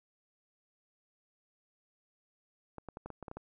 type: clicks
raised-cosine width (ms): 1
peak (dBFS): -29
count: 9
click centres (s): 2.783 / 2.887 / 2.971 / 3.06 / 3.103 / 3.227 / 3.282 / 3.314 / 3.37
effects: none